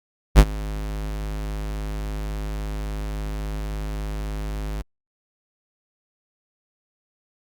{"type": "tone with ADSR envelope", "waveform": "square", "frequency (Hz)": 51.8, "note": "G#1", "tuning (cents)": -4, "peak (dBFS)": -5, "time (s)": [0.35, 4.82], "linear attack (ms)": 39, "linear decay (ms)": 52, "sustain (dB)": -22, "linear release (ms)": 7, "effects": ["Opus 48 kbps"]}